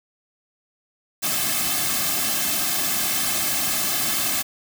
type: noise with comb filter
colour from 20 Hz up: white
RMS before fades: -23 dBFS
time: 1.22-4.43 s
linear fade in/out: 20 ms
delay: 2.1 ms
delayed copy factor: -0.9
effects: none